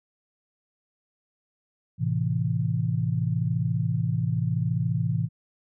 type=chord; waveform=sine; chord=A minor; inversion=none; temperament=equal; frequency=110 / 130.81 / 164.81 Hz; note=A2 / C3 / E3; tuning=0 / 0 / 0 cents; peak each=-27 dBFS; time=1.98-5.29 s; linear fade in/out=50 ms; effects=none